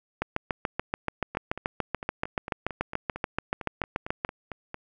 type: two click trains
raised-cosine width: 0.5 ms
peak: -20 / -11 dBFS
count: 16 / 29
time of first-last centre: 1.35-4.744 / 0.22-4.249 s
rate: 4.42 / 6.95 Hz
effects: none